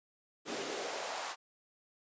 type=noise with high-pass filter sweep; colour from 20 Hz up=pink; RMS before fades=-39 dBFS; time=0.45-1.36 s; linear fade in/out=50 ms; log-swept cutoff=300 to 890 Hz; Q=2.4; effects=resampled to 16000 Hz